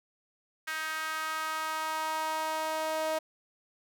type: tone with high-pass filter sweep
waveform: sawtooth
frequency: 315.2 Hz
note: D#4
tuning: 23 cents sharp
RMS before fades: -33 dBFS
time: 0.67-3.19 s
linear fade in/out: 10 ms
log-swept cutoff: 1600 to 660 Hz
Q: 3
effects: none